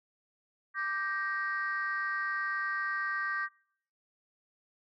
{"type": "chord", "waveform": "sine", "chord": "G minor", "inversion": "second", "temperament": "just", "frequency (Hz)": [1176, 1568, 1881.6], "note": ["D6", "G6", "Bb6"], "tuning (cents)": [2, 0, 16], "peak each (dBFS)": [-35, -33, -35], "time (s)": [0.74, 3.49], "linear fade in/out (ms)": 50, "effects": ["noise-tail reverb RT60 0.6 s tail -26 dB re dry", "tanh soft clip ceiling -24 dBFS"]}